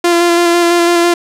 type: tone with vibrato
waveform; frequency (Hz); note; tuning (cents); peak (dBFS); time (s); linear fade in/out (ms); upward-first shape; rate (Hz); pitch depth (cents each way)
sawtooth; 344.4; F4; -24; -4; 0.04-1.14; 5; square; 6; 14
effects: low-pass 11000 Hz 12 dB/octave